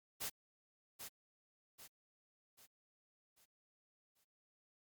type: noise with echo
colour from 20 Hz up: white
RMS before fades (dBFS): -42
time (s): 0.2-0.3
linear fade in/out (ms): 20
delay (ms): 790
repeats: 5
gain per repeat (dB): -7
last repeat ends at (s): 4.25
effects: Opus 48 kbps